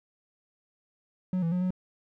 triangle tone with pitch steps, 183.8 / 166.3 / 180.3 / 183.7 Hz, F#3 / E3 / F#3 / F#3, -11 / +16 / -45 / -12 cents, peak -23 dBFS, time 1.33-1.706 s, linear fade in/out 2 ms, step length 94 ms, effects none

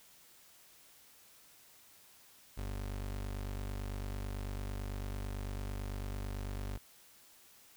30% pulse tone, 49 Hz, G1, in tune, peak -35 dBFS, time 2.57-6.78 s, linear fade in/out 10 ms, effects white hiss -61 dBFS RMS until 7.76 s

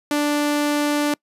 sawtooth tone, 293.7 Hz, D4, in tune, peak -14 dBFS, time 0.11-1.14 s, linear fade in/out 2 ms, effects noise-tail reverb RT60 0.1 s tail -26 dB re dry + resampled to 32000 Hz

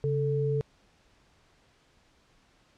sine tone pair together, 138.59 / 440 Hz, C#3 / A4, 0 / 0 cents, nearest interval octave + minor sixth, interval 2000 cents, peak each -27 / -28 dBFS, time 0.04-0.61 s, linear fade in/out 0 ms, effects pink hiss -64 dBFS RMS until 2.77 s + low-pass 6000 Hz 12 dB/octave

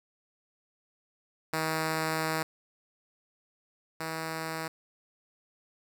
5% pulse tone pair in turn, 159.1 / 160.86 Hz, D#3 / E3, +39 / -42 cents, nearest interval unison, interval 19 cents, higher second, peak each -17 / -22 dBFS, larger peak first, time 1.53-2.43 / 4-4.68 s, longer first, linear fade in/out 5 ms, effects none

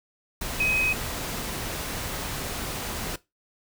sine tone in noise, 2527 Hz, D#7, 26 cents sharp, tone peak -20 dBFS, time 0.6-0.93 s, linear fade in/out 5 ms, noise pink, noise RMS -32 dBFS, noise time 0.41-3.16 s, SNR +9 dB, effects noise-tail reverb RT60 0.2 s tail -18 dB re dry

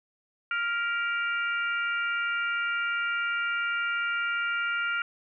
harmonic tone with a mistuned harmonic, 466.2 Hz, A#4, in tune, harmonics 3 / 4 / 5 / 6, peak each -27 / -40 / -35 / -37 dBFS, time 0.51-5.02 s, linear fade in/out 2 ms, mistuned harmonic 4, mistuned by +44 cents, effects none

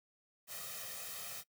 white noise with comb filter, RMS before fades -45 dBFS, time 0.47-1.44 s, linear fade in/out 50 ms, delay 1.6 ms, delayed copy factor +0.9, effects noise-tail reverb RT60 0.1 s tail -21 dB re dry + high-pass 100 Hz 12 dB/octave

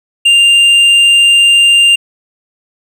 triangle tone with hard clipping, 2794 Hz, F7, in tune, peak -5 dBFS, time 0.25-1.96 s, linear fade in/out 10 ms, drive 8 dB, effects none

